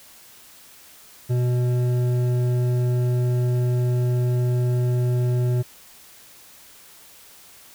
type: tone with hard clipping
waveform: sine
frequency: 123.47 Hz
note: B2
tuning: in tune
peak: -20 dBFS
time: 1.29-5.63 s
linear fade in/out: 20 ms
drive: 9 dB
effects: white hiss -48 dBFS RMS until 7.74 s